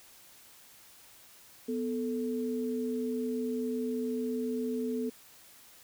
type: tone pair together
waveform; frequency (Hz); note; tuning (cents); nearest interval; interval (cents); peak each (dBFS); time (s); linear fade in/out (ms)
sine; 246.9 / 440; B3 / A4; 0 / 0; minor seventh; 1000; -32 / -34; 1.68-5.1; 10
effects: white hiss -56 dBFS RMS until 5.83 s